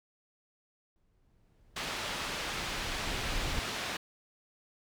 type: noise with exponential growth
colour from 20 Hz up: brown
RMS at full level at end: -32 dBFS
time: 0.96-3.59 s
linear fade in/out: 0 ms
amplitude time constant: 570 ms
type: low-pass noise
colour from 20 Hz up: white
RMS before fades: -37 dBFS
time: 1.76-3.97 s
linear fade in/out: 5 ms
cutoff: 3600 Hz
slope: 12 dB/octave
effects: none

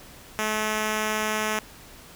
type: tone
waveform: 5% pulse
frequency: 215.5 Hz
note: A3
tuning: 36 cents flat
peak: -13 dBFS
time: 0.39-1.59 s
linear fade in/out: 0 ms
effects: pink hiss -47 dBFS RMS until 2.15 s

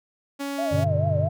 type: tone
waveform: sawtooth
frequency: 280 Hz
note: C#4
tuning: 18 cents sharp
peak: -24 dBFS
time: 0.39-0.85 s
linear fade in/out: 20 ms
type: tone with vibrato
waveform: sine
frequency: 632 Hz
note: D#5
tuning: 27 cents sharp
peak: -24 dBFS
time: 0.58-1.29 s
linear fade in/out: 10 ms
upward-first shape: triangle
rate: 4.6 Hz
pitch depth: 160 cents each way
type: chord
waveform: triangle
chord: G major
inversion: none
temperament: just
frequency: 98 / 122.5 / 147 Hz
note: G2 / B2 / D3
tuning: 0 / -14 / +2 cents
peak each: -22 / -27 / -23 dBFS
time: 0.71-1.29 s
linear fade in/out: 20 ms
effects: none

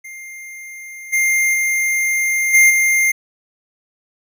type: tone with level steps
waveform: square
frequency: 2108 Hz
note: C7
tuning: 12 cents sharp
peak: -32 / -14 / -16 / -8 / -13 dBFS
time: 0.04-3.12 s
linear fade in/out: 10 ms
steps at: 1.12 / 1.53 / 2.53 / 2.69 s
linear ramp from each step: 20 ms
effects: none

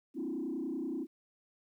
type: tone with frequency modulation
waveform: sine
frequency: 294.4 Hz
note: D4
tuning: 4 cents sharp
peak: -33 dBFS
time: 0.14-1.07 s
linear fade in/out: 50 ms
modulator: 30.6 Hz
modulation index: 1.8
effects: tanh soft clip ceiling -29 dBFS + 12-bit

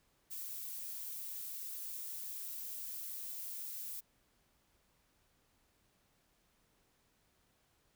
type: noise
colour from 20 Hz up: violet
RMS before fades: -44 dBFS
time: 0.3-4.01 s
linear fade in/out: 20 ms
effects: pink hiss -74 dBFS RMS until 7.95 s

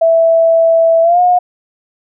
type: tone with pitch glide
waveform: sine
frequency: 659 to 718.6 Hz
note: E5 to F5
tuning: -1 to +49 cents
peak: -6 dBFS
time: 0.01-1.39 s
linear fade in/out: 10 ms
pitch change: +150 cents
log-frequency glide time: 1.02-1.2 s
effects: none

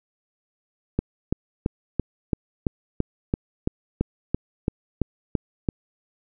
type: click train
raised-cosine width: 3 ms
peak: -8 dBFS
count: 15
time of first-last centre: 0.99-5.688 s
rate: 2.98 Hz
effects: none

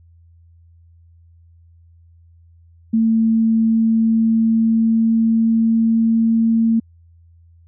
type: tone with pitch glide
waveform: sine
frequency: 224.3 to 226.6 Hz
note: A3 to A#3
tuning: +34 to -49 cents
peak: -12 dBFS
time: 2.93-6.8 s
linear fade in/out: 10 ms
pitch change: +17 cents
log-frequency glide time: 3.59-6.43 s
effects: added 84 Hz sine -46 dBFS peak until 7.67 s

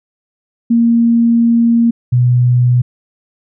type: tone pair in turn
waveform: sine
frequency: 232.9 / 123.37 Hz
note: A#3 / B2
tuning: -1 / -1 cents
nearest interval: major seventh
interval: 1100 cents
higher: first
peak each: -7 dBFS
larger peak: neither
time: 0.7-1.91 / 2.12-2.82 s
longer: first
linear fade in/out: 10 ms
effects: none

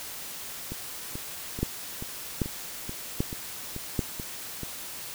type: two click trains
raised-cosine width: 3 ms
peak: -22 / -12 dBFS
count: 10 / 4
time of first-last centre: 0.72-4.633 / 1.63-3.992 s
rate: 2.3 / 1.27 Hz
effects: white hiss -39 dBFS RMS until 5.14 s

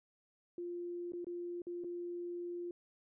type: tone with dropouts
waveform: sine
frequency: 349.2 Hz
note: F4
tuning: in tune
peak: -39 dBFS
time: 0.58-2.71 s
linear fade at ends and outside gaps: 2 ms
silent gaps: 1.121-1.134 / 1.245-1.268 / 1.619-1.668 / 1.838-1.844 s
effects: none

